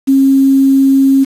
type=tone with quantisation; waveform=sine; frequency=270.6 Hz; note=C#4; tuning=42 cents flat; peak=-5 dBFS; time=0.07-1.25 s; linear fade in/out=20 ms; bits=5; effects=resampled to 32000 Hz